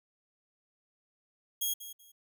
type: tone with echo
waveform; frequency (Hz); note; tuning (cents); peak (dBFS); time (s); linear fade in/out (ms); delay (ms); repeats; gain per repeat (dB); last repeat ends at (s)
5% pulse; 3281; G#7; -22; -21; 1.61-1.74; 10; 190; 2; -13; 2.12
effects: none